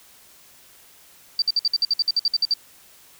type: tone bursts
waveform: sine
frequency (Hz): 4661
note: D8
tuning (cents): -14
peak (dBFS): -16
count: 14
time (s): 1.39-2.538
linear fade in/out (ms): 2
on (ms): 30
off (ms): 56
effects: white hiss -51 dBFS RMS until 3.19 s